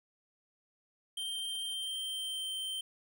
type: tone with pitch glide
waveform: square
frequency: 3153 to 3119 Hz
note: G7 to G7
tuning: +9 to -9 cents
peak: -36 dBFS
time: 1.17-2.81 s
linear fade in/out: 5 ms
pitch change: -18 cents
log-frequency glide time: 1.71-2.5 s
effects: none